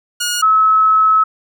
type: tone pair in turn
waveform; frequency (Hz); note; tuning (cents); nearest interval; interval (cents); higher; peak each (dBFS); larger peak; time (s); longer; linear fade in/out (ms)
10% pulse / sine; 1439 / 1292.4; F#6 / E6; -49 / -35; major second; 186; first; -8; neither; 0.2-0.42 / 0.42-1.24; second; 10
effects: none